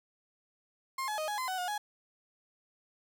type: tone with pitch steps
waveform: 35% pulse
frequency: 1062 / 849 / 622 / 835 / 1027 / 748 / 720 / 835 Hz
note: C6 / G#5 / D#5 / G#5 / C6 / F#5 / F#5 / G#5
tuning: +25 / +38 / -1 / +9 / -33 / +19 / -47 / +9 cents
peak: -31 dBFS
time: 0.98-1.78 s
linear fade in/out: 5 ms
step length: 100 ms
effects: none